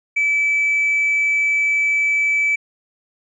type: tone with tanh clipping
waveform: triangle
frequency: 2306 Hz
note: D7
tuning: 32 cents flat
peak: -15 dBFS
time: 0.16-2.56 s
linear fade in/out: 10 ms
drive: 5 dB
effects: resampled to 22050 Hz